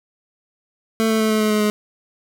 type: tone with pitch steps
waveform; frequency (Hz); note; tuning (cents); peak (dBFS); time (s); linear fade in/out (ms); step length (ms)
25% pulse; 222.6 / 220.6 / 218.5 / 216.5 / 214.5 / 212.5 / 210.6; A3 / A3 / A3 / A3 / A3 / G#3 / G#3; +20 / +5 / -12 / -28 / -44 / +40 / +24; -12; 1-1.7; 0; 100
effects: none